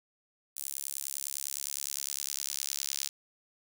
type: tone with high-pass filter sweep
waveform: sawtooth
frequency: 69.8 Hz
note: C#2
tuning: 13 cents sharp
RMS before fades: -37 dBFS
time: 0.56-3.09 s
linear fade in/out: 10 ms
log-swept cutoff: 9300 to 5300 Hz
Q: 1.3
effects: none